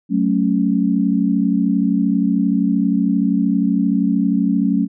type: chord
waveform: sine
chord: F# minor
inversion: none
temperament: equal with one note detuned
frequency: 187.15 / 220 / 277.2 Hz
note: F#3 / A3 / C#4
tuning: +20 / 0 / 0 cents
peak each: -18 dBFS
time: 0.09-4.88 s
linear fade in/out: 50 ms
effects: none